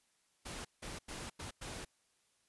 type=noise bursts at uneven times; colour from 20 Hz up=pink; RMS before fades=-45 dBFS; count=5; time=0.45-0.65 / 0.82-0.99 / 1.08-1.3 / 1.39-1.51 / 1.61-1.85 s; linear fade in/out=10 ms; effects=white hiss -75 dBFS RMS until 2.48 s + resampled to 24000 Hz